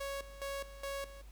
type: tone with tremolo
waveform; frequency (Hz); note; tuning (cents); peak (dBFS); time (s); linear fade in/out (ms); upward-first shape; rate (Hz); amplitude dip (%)
sawtooth; 554.4; C#5; 0; -34; 0-1.22; 10; square; 2.4; 80
effects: added 50 Hz sine -50 dBFS peak until 1.31 s + pink hiss -64 dBFS RMS until 1.31 s